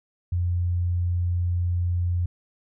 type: tone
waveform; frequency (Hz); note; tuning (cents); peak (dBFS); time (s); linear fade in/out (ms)
sine; 88; F2; +14; -21; 0.32-2.26; 5
effects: none